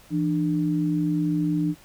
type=tone pair together; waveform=sine; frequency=167.07 / 298.8 Hz; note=E3 / D4; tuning=+24 / +30 cents; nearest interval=minor seventh; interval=1006 cents; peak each=-24 / -23 dBFS; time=0.1-1.75 s; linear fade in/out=50 ms; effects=pink hiss -52 dBFS RMS until 1.84 s